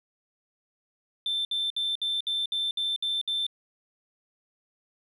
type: tone bursts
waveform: sine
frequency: 3553 Hz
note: A7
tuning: 16 cents sharp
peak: -24 dBFS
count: 9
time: 1.26-3.466 s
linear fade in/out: 2 ms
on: 190 ms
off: 62 ms
effects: tanh soft clip ceiling -23 dBFS